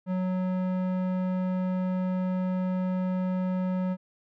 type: tone with low-pass filter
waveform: square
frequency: 184.5 Hz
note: F#3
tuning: 5 cents flat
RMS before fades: -28 dBFS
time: 0.06-3.97 s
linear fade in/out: 50 ms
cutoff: 1200 Hz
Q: 0.55
effects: none